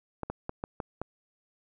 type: clicks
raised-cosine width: 1 ms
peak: -19 dBFS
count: 6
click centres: 0.233 / 0.3 / 0.494 / 0.639 / 0.802 / 1.016 s
effects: none